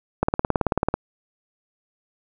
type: click train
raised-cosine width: 1 ms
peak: -5 dBFS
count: 14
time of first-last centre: 0.23-0.94 s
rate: 18.3 Hz
effects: none